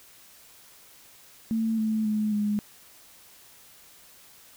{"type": "tone with pitch steps", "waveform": "sine", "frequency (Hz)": [223.8, 218.4, 213.2, 208.1], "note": ["A3", "A3", "G#3", "G#3"], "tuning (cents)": [30, -13, 46, 4], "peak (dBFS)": -23, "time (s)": [1.51, 2.59], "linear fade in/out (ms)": 0, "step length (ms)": 270, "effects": ["white hiss -53 dBFS RMS until 4.56 s"]}